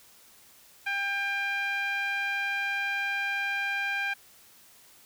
5% pulse tone with low-pass filter, 797 Hz, G5, 28 cents sharp, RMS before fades -30 dBFS, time 0.86-4.14 s, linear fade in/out 10 ms, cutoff 2000 Hz, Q 6.6, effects white hiss -56 dBFS RMS until 5.05 s

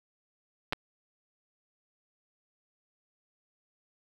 clicks, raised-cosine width 0.3 ms, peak -14 dBFS, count 2, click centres 0.725 / 0.732 s, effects 7-bit

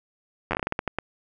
slowing click train, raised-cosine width 0.5 ms, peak -10 dBFS, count 12, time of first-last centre 0.51-0.986 s, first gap 10 ms, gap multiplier 1.27, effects none

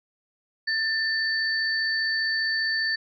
sine tone pair together, 1780 / 4535 Hz, A6 / C#8, +20 / +39 cents, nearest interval octave + major third, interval 1619 cents, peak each -24 / -28 dBFS, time 0.67-2.96 s, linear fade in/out 10 ms, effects none

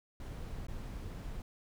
brown noise with dropouts, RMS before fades -42 dBFS, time 0.2-1.42 s, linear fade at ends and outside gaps 2 ms, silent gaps 0.668-0.683 s, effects none

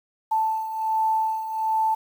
sine beating tone pair, 880 / 881.3 Hz, A5 / A5, 0 / +3 cents, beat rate 1.3 Hz, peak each -28 / -22 dBFS, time 0.31-1.95 s, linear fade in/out 10 ms, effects 8-bit

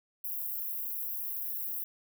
white high-pass noise, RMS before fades -36 dBFS, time 0.24-1.84 s, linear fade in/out 5 ms, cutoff 12000 Hz, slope 48 dB/octave, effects none

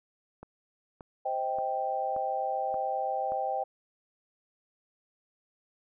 click train, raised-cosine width 1 ms, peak -30 dBFS, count 6, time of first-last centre 0.43-3.32 s, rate 1.73 Hz
sine chord, C minor, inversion none, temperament equal with one note detuned, 523.3 / 630.9 / 784 Hz, C5 / Eb5 / G5, 0 / +24 / 0 cents, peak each -35 / -35 / -30 dBFS, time 1.25-3.64 s, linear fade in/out 10 ms
effects none

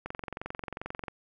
click train, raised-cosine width 0.5 ms, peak -21 dBFS, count 24, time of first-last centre 0.06-1.082 s, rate 22.5 Hz, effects none

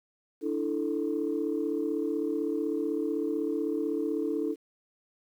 sine chord, D suspended second, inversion none, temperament equal, 293.7 / 329.6 / 440 Hz, D4 / E4 / A4, 0 / 0 / 0 cents, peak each -31 dBFS, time 0.41-4.56 s, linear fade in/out 50 ms, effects tanh soft clip ceiling -19 dBFS + 10-bit

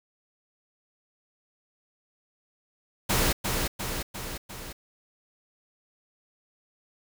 pink noise with echo, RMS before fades -24 dBFS, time 3.09-3.33 s, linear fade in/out 10 ms, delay 350 ms, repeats 4, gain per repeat -4 dB, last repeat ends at 4.73 s, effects none

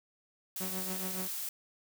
blue noise, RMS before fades -38 dBFS, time 0.56-1.49 s, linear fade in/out 2 ms
sawtooth tone with tremolo, 186.6 Hz, F#3, 15 cents sharp, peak -32 dBFS, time 0.6-1.28 s, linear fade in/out 10 ms, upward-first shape triangle, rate 7.1 Hz, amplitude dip 70%
effects none

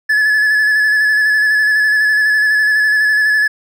triangle tone with vibrato, 1718 Hz, A6, 42 cents flat, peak -8 dBFS, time 0.09-3.48 s, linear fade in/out 10 ms, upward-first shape square, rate 12 Hz, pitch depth 22 cents each way, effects none

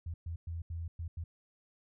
sine tone bursts at uneven times, 83.6 Hz, E2, 25 cents sharp, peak -36 dBFS, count 6, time 0.06-0.14 / 0.26-0.36 / 0.47-0.62 / 0.7-0.88 / 0.99-1.08 / 1.17-1.24 s, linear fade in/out 5 ms, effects none

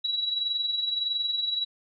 sine tone with amplitude modulation, 3904 Hz, B7, 21 cents flat, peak -23 dBFS, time 0.04-1.65 s, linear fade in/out 10 ms, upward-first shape sine, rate 21.6 Hz, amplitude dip 55%, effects none

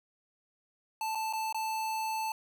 square tone with dropouts, 880 Hz, A5, in tune, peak -32 dBFS, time 1.01-2.32 s, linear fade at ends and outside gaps 2 ms, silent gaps 1.15-1.154 / 1.327-1.334 / 1.526-1.545 s, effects none

